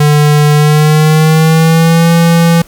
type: tone with pitch glide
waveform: square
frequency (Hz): 148.7 to 167.88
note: D3 to E3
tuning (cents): +22 to +32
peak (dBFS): -5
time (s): 0-2.62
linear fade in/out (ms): 5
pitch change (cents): +210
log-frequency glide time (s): 0.54-2.11
effects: pink hiss -40 dBFS RMS until 2.67 s